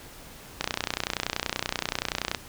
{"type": "click train", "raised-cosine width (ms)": 0.2, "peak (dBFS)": -8, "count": 54, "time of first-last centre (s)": [0.61, 2.348], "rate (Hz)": 30.5, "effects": ["pink hiss -46 dBFS RMS until 2.48 s"]}